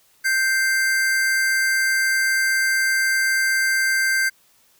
square tone pair together, 1568 / 2093 Hz, G6 / C7, 0 / 0 cents, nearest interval perfect fourth, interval 500 cents, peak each -19 / -25 dBFS, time 0.24-4.3 s, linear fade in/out 20 ms, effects white hiss -58 dBFS RMS until 4.79 s

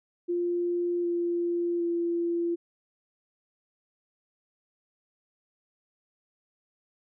sine tone with pitch steps, 349.2 / 345.4 / 341.6 Hz, F4 / F4 / F4, 0 / -19 / -38 cents, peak -25 dBFS, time 0.28-2.56 s, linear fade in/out 20 ms, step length 760 ms, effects none

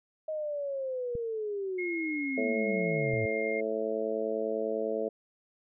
sine linear sweep, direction down, 630 to 103.83 Hz, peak -31 dBFS, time 0.28-3.26 s, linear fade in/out 5 ms
clicks, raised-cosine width 5 ms, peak -27 / -30 dBFS, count 2, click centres 1.153 / 3.137 s
sine tone with pitch glide, 2157 to 2122 Hz, C#7 to C7, -48 to +24 cents, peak -34 dBFS, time 1.78-3.61 s, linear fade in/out 10 ms, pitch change -28 cents, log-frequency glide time 3-3.08 s
harmonic tone, 110 Hz, A2, in tune, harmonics 2 / 3 / 4 / 5 / 6, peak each -40 / -39 / -32 / -34 / -36 dBFS, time 2.37-5.09 s, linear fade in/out 10 ms
effects none

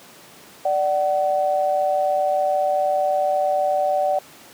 sine tone pair together, 589 / 754.2 Hz, D5 / F#5, +5 / +33 cents, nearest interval major third, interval 428 cents, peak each -20 dBFS, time 0.65-4.19 s, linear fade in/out 5 ms, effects pink hiss -45 dBFS RMS until 4.53 s + high-pass 200 Hz 12 dB/octave

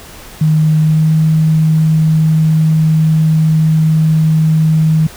sine tone with pitch glide, 155.56 to 157.73 Hz, D#3 to D#3, 0 to +24 cents, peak -7 dBFS, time 0.41-5.07 s, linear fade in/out 5 ms, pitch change +24 cents, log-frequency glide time 0.82-1.13 s, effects pink hiss -34 dBFS RMS until 5.16 s

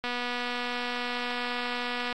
click train, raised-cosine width 0.3 ms, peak -16 dBFS, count 510, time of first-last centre 0.04-2.126 s, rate 244 Hz, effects AAC 64 kbps

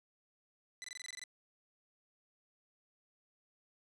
15% pulse tone bursts, 2000 Hz, B6, 21 cents sharp, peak -37 dBFS, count 10, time 0.82-1.238 s, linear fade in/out 0 ms, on 22 ms, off 22 ms, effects low-pass 10000 Hz 12 dB/octave

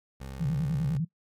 20% pulse tone, 66.7 Hz, C2, 34 cents sharp, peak -33 dBFS, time 0.2-0.98 s, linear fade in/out 10 ms
sine tone with vibrato, 150.5 Hz, D3, 43 cents sharp, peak -25 dBFS, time 0.4-1.05 s, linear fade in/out 10 ms, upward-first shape square, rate 10 Hz, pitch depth 160 cents each way
effects noise-tail reverb RT60 0.1 s tail -20 dB re dry + MP3 96 kbps

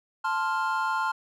triangle chord, F major, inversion first, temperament equal, 880 / 1046.5 / 1396.9 Hz, A5 / C6 / F6, 0 / 0 / 0 cents, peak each -27 dBFS, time 0.24-1.12 s, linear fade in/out 10 ms, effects tanh soft clip ceiling -13 dBFS

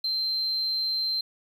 triangle tone, 4125 Hz, C8, 25 cents flat, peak -22 dBFS, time 0.04-1.21 s, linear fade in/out 5 ms, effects tanh soft clip ceiling -22 dBFS + 10-bit

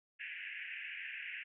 white band-pass noise, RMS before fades -45 dBFS, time 0.19-1.44 s, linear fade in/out 20 ms, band 1600 to 2800 Hz, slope 96 dB/octave, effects none

